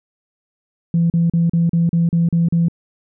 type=tone bursts; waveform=sine; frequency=168.3 Hz; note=E3; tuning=36 cents sharp; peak=-11 dBFS; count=9; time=0.94-2.684 s; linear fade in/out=2 ms; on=160 ms; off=38 ms; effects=tanh soft clip ceiling -8 dBFS